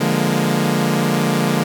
sawtooth chord, Bb dominant seventh, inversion first, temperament equal with one note detuned, 146.83 / 174.61 / 207.7 / 235 Hz, D3 / F3 / Ab3 / Bb3, 0 / 0 / 0 / +14 cents, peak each -17 dBFS, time 0-1.64 s, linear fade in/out 10 ms, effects none

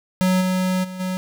square tone with level steps, 185 Hz, F#3, in tune, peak -16 / -19 / -31 / -23 dBFS, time 0.21-1.17 s, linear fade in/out 0 ms, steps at 0.4 / 0.83 / 0.99 s, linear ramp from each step 20 ms, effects none

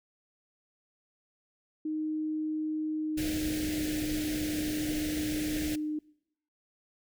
sine tone with pitch glide, 310 to 304.5 Hz, D#4 to D#4, -6 to -37 cents, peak -30 dBFS, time 1.85-5.99 s, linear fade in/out 5 ms, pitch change -31 cents, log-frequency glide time 2.98-4.06 s
pink band-stop noise, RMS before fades -37 dBFS, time 3.17-5.76 s, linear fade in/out 10 ms, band 670 to 1600 Hz, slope 48 dB/octave
effects noise-tail reverb RT60 0.8 s tail -24 dB re dry

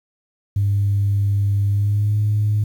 sine tone with pitch glide, 100.6 to 105.24 Hz, G2 to G#2, +45 to +23 cents, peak -14 dBFS, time 0.56-2.64 s, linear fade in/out 5 ms, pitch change +78 cents, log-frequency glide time 1.68-2.17 s, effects tanh soft clip ceiling -11 dBFS + 8-bit

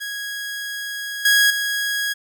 sawtooth tone with level steps, 1654 Hz, G#6, 8 cents flat, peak -23 / -9 / -17 dBFS, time 0-2.14 s, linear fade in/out 20 ms, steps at 1.25 / 1.5 s, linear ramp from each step 5 ms, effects none

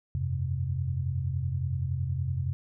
sine chord, F suspended second, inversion none, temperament equal, 87.31 / 98 / 130.81 Hz, F2 / G2 / C3, 0 / 0 / 0 cents, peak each -31 / -35 / -30 dBFS, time 0.15-2.53 s, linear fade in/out 0 ms, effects none

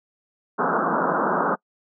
white band-pass noise, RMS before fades -22 dBFS, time 0.58-1.56 s, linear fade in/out 20 ms, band 160 to 1500 Hz, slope 96 dB/octave, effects noise-tail reverb RT60 0.1 s tail -26 dB re dry

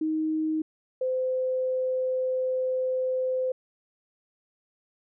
sine tone pair in turn, 313.6 / 514.2 Hz, D#4 / C5, +14 / -30 cents, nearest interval major sixth, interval 856 cents, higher second, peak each -24 dBFS, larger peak neither, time 0.01-0.62 / 1.01-3.52 s, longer second, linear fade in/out 5 ms, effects none

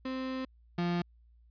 35% pulse tone pair in turn, 260.7 / 174.02 Hz, C4 / F3, -6 / -6 cents, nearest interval perfect fifth, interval 700 cents, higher first, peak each -32 / -27 dBFS, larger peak second, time 0.05-0.45 / 0.78-1.02 s, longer first, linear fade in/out 5 ms, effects added 58 Hz sine -58 dBFS peak until 1.5 s + resampled to 11025 Hz

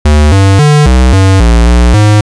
square tone with pitch steps, 74.8 / 97.5 / 148.5 / 63.3 / 95.8 / 57.9 / 59.9 / 105.4 Hz, D2 / G2 / D3 / B1 / G2 / A#1 / A#1 / G#2, +32 / -9 / +20 / +43 / -39 / -11 / +48 / +26 cents, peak -3 dBFS, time 0.05-2.21 s, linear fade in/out 5 ms, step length 270 ms, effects resampled to 22050 Hz

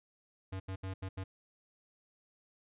square tone bursts at uneven times, 95 Hz, F#2, 46 cents sharp, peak -38 dBFS, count 5, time 0.52-0.6 / 0.68-0.76 / 0.83-0.94 / 1.02-1.09 / 1.17-1.24 s, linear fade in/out 10 ms, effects resampled to 8000 Hz

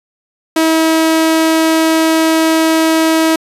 sawtooth tone, 321.7 Hz, E4, 42 cents flat, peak -5 dBFS, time 0.56-3.36 s, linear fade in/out 5 ms, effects resampled to 32000 Hz

